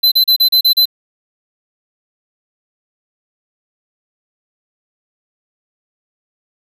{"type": "tone bursts", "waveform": "square", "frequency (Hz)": 4045, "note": "B7", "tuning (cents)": 41, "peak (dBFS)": -8, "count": 7, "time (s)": [0.03, 0.856], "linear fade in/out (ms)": 10, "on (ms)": 88, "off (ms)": 35, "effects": []}